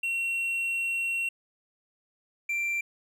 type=tone pair in turn; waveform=triangle; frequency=2730 / 2358 Hz; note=F7 / D7; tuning=-40 / +6 cents; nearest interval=minor third; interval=254 cents; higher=first; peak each=-25 dBFS; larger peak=neither; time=0.03-1.29 / 2.49-2.81 s; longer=first; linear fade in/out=5 ms; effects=none